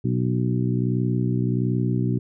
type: harmonic tone with a mistuned harmonic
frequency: 61.4 Hz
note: B1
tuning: 9 cents flat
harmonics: 2 / 3 / 4 / 5 / 6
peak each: -22 / -26 / -28 / -30 / -32 dBFS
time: 0.04-2.19 s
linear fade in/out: 10 ms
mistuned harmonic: 6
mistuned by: +24 cents
effects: none